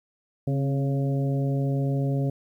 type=harmonic tone with a mistuned harmonic; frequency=138.59 Hz; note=C#3; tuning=in tune; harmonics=1 / 2 / 3 / 4 / 5; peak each=-23 / -30 / -35 / -35 / -41 dBFS; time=0.47-2.3 s; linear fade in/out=5 ms; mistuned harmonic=2; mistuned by=-45 cents; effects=10-bit